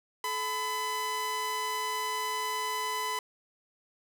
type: tone pair together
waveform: sawtooth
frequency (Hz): 431.7 / 1004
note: A4 / B5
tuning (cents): -33 / +28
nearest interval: octave + minor third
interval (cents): 1461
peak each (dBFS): -36 / -27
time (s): 0.24-3.19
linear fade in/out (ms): 2
effects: none